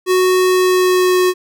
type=tone with pitch glide; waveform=square; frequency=369.2 to 365.4 Hz; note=F#4 to F#4; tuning=-4 to -22 cents; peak=-11 dBFS; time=0.06-1.34 s; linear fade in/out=50 ms; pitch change=-18 cents; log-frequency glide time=0.45-1.2 s; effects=none